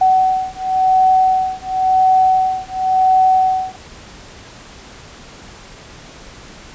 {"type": "beating tone pair", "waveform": "sine", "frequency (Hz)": [751, 751.94], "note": ["F#5", "F#5"], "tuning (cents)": [26, 28], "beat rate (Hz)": 0.94, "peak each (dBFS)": -14, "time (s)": [0.01, 3.76], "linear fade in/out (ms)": 5, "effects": ["pink hiss -38 dBFS RMS until 6.74 s", "resampled to 16000 Hz"]}